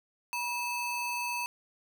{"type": "ring-modulated tone", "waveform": "square", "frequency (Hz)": 1787, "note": "A6", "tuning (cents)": 26, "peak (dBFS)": -29, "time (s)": [0.33, 1.46], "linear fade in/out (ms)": 0, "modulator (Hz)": 823, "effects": []}